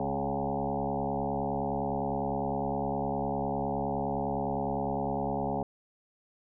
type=tone with frequency modulation; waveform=sine; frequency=485.9 Hz; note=B4; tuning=28 cents flat; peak=-28 dBFS; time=0-5.63 s; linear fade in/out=2 ms; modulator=69.8 Hz; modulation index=5.3; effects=none